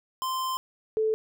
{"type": "tone pair in turn", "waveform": ["square", "sine"], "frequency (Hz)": [1040, 437.3], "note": ["C6", "A4"], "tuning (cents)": [-11, -11], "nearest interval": "octave + minor third", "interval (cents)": 1500, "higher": "first", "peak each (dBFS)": [-28, -22], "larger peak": "second", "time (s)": [[0.22, 0.57], [0.97, 1.14]], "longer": "first", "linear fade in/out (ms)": 0, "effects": []}